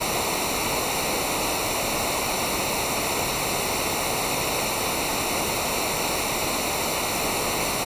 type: noise with comb filter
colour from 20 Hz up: pink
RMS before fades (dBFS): -25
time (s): 0-7.85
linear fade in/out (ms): 20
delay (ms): 0.61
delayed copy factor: -0.75
effects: resampled to 32000 Hz